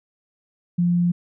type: tone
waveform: sine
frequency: 174.61 Hz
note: F3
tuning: in tune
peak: -16 dBFS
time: 0.78-1.12 s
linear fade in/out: 10 ms
effects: none